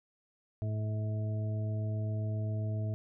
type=harmonic tone; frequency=107.5 Hz; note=A2; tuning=40 cents flat; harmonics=1 / 2 / 3 / 4 / 6; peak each=-31 / -44 / -48 / -50 / -45 dBFS; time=0.62-2.94 s; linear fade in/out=0 ms; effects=none